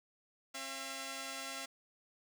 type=tone pair together; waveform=5% pulse; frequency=268.7 / 677 Hz; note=C4 / E5; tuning=+46 / +46 cents; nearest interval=octave + major third; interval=1600 cents; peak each=-34 / -32 dBFS; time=0.54-1.66 s; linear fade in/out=10 ms; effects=none